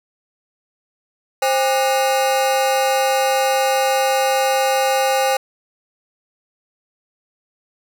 40% pulse ring-modulated tone, 667 Hz, E5, 20 cents sharp, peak -11 dBFS, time 1.42-5.37 s, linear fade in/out 5 ms, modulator 139 Hz, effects none

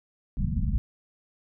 pink low-pass noise, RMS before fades -26 dBFS, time 0.37-0.78 s, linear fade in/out 0 ms, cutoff 230 Hz, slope 96 dB/octave, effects none

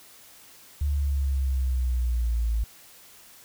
sine linear sweep, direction down, 73 to 54.6 Hz, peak -22 dBFS, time 0.81-2.64 s, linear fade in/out 5 ms, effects white hiss -51 dBFS RMS until 3.44 s

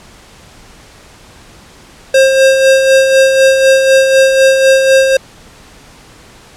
square tone with tremolo, 533 Hz, C5, 32 cents sharp, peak -4 dBFS, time 2.14-5.17 s, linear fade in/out 5 ms, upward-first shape sine, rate 4 Hz, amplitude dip 45%, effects pink hiss -39 dBFS RMS until 6.56 s + low-pass 9000 Hz 12 dB/octave

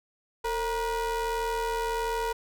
square ring-modulated tone, 246.9 Hz, B3, in tune, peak -25 dBFS, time 0.44-2.33 s, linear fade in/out 10 ms, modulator 700 Hz, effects none

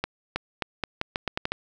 accelerating click train, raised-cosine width 0.3 ms, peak -10 dBFS, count 10, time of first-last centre 0.04-1.52 s, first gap 320 ms, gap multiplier 0.82, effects none

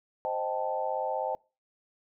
sine chord, A half-diminished seventh, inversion first, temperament equal, 523.3 / 622.3 / 784 / 880 Hz, C5 / Eb5 / G5 / A5, 0 / 0 / 0 / 0 cents, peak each -34 / -34 / -34 / -34 dBFS, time 0.25-1.35 s, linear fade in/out 0 ms, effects noise-tail reverb RT60 0.3 s tail -24 dB re dry

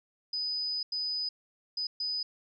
sine tone bursts at uneven times, 4990 Hz, D#8, 4 cents sharp, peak -30 dBFS, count 4, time 0.33-0.83 / 0.92-1.29 / 1.77-1.87 / 2-2.23 s, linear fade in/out 5 ms, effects none

